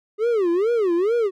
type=tone with vibrato; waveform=triangle; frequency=402.5 Hz; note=G4; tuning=46 cents sharp; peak=-15 dBFS; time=0.18-1.31 s; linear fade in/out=50 ms; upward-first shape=sine; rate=2.3 Hz; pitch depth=300 cents each way; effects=none